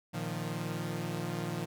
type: chord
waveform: sawtooth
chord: Bb suspended fourth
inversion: none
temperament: equal with one note detuned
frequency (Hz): 116.54 / 153.95 / 174.61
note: Bb2 / Eb3 / F3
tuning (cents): 0 / -18 / 0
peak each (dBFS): -36 / -34 / -34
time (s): 0.13-1.66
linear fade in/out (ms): 20
effects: none